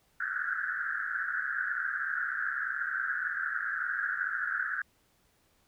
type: band-pass noise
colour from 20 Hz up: pink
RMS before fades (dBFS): -33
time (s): 0.2-4.82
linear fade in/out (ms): 5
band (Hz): 1400 to 1700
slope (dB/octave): 96
effects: pink hiss -69 dBFS RMS until 5.67 s